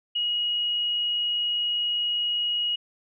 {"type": "tone", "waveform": "sine", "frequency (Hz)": 2895, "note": "F#7", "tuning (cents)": -38, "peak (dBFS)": -23, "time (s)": [0.15, 2.76], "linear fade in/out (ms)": 10, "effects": []}